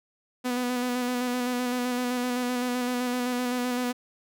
sawtooth tone with vibrato, 247.6 Hz, B3, 5 cents sharp, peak -22 dBFS, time 0.44-3.93 s, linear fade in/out 20 ms, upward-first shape square, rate 7.8 Hz, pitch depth 20 cents each way, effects none

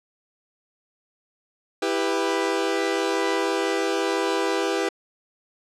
sawtooth chord, E minor, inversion none, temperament equal with one note detuned, 329.6 / 395.6 / 493.9 Hz, E4 / G4 / B4, 0 / +16 / 0 cents, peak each -23 / -21 / -23 dBFS, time 1.82-4.89 s, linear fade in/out 5 ms, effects low-pass 7000 Hz 12 dB/octave

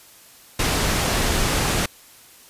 pink low-pass noise, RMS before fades -21 dBFS, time 0.59-1.86 s, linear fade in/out 5 ms, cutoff 11000 Hz, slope 12 dB/octave, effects white hiss -48 dBFS RMS until 2.49 s + resampled to 32000 Hz

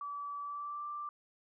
sine tone with pitch glide, 1151 to 1177.9 Hz, D6 to D6, -35 to +5 cents, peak -38 dBFS, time 0.01-1.09 s, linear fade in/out 2 ms, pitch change +40 cents, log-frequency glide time 0.41-0.86 s, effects none

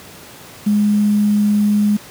sine tone with quantisation, 207.7 Hz, G#3, in tune, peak -11 dBFS, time 0.66-1.97 s, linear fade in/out 10 ms, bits 6, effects pink hiss -38 dBFS RMS until 2.1 s + high-pass 100 Hz 12 dB/octave

